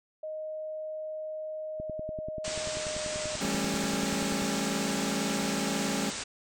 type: tone with pitch glide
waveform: sine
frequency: 622.3 to 613.7 Hz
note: D#5 to D#5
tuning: 0 to -24 cents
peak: -34 dBFS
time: 0.23-3.36 s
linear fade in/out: 5 ms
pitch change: -24 cents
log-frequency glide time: 2.58-3.01 s
type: click train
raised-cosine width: 3 ms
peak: -27 dBFS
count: 28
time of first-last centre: 1.8-4.421 s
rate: 10.3 Hz
type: low-pass noise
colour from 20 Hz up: white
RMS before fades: -37 dBFS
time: 2.44-6.24 s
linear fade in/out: 10 ms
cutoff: 8600 Hz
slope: 96 dB/octave
type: chord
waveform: sawtooth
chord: A dominant seventh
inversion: second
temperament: just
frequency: 165 / 198 / 220 / 275 Hz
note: E3 / G3 / A3 / C#4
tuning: +2 / +18 / 0 / -14 cents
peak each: -35 / -29 / -31 / -30 dBFS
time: 3.4-6.11 s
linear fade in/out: 20 ms
effects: none